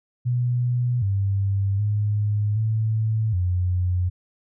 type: tone with pitch steps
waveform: sine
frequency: 122.6 / 98.6 / 104.4 / 110.1 / 90.2 Hz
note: B2 / G2 / G#2 / A2 / F#2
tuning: -12 / +11 / +10 / +2 / -44 cents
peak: -19 dBFS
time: 0.25-4.1 s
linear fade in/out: 20 ms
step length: 770 ms
effects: none